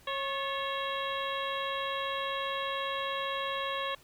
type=harmonic tone with a mistuned harmonic; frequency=547 Hz; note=C#5; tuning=23 cents flat; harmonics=1 / 2 / 3 / 4 / 5 / 6 / 7; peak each=-37 / -35 / -40 / -44 / -42 / -40 / -43 dBFS; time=0.07-3.95 s; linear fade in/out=5 ms; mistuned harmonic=3; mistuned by=+84 cents; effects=pink hiss -59 dBFS RMS until 4.03 s